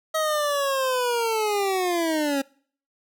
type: linear sweep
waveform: 25% pulse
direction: down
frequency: 637 to 269.8 Hz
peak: -18 dBFS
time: 0.14-2.42 s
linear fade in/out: 10 ms
effects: noise-tail reverb RT60 0.5 s tail -24 dB re dry